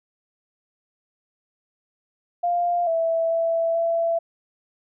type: tone with pitch steps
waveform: sine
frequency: 699 / 659 / 663 / 669 Hz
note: F5 / E5 / E5 / E5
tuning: +1 / -1 / +10 / +25 cents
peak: -19 dBFS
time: 2.43-4.19 s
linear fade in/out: 10 ms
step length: 440 ms
effects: none